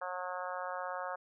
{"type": "harmonic tone", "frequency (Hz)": 181.6, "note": "F#3", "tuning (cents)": -32, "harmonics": [3, 4, 5, 6, 7, 8, 9], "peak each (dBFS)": [-42, -43, -44, -44, -44, -47, -48], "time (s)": [0.01, 1.16], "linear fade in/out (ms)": 10, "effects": []}